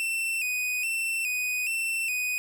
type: tone with vibrato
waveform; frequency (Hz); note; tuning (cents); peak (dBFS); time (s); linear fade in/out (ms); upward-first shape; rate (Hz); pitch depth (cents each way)
45% pulse; 2586; E7; -34; -26; 0-2.38; 0; square; 1.2; 66
effects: none